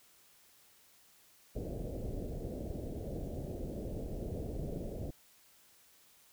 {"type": "low-pass noise", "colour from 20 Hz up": "pink", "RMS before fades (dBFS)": -40, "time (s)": [1.55, 5.11], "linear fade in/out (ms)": 10, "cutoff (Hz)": 640, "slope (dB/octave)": 48, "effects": ["white hiss -64 dBFS RMS until 6.32 s"]}